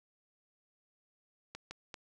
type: clicks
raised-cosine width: 0.2 ms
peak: -26 dBFS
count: 3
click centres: 1.55 / 1.71 / 1.942 s
effects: none